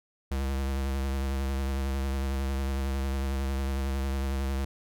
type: tone with vibrato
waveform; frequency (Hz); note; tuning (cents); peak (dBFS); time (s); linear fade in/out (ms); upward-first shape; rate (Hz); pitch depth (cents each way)
square; 67.6; C#2; -43; -28; 0.31-4.65; 5; sine; 11; 34
effects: none